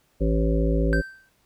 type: harmonic tone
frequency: 55 Hz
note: A1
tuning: in tune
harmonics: 1 / 3 / 5 / 7 / 9 / 10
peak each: -21 / -26 / -28 / -29 / -31 / -31 dBFS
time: 0.2-1.02 s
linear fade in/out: 20 ms
type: tone with exponential decay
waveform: triangle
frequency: 1558 Hz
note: G6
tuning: 11 cents flat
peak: -20 dBFS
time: 0.93-1.29 s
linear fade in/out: 0 ms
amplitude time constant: 78 ms
effects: pink hiss -65 dBFS RMS until 1.45 s